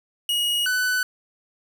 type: tone pair in turn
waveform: 45% pulse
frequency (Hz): 2891 / 1498.2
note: F#7 / F#6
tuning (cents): -41 / +21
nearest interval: major seventh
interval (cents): 1138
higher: first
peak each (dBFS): -20 / -20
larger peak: neither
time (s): 0.29-0.66 / 0.66-1.03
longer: neither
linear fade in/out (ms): 2
effects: none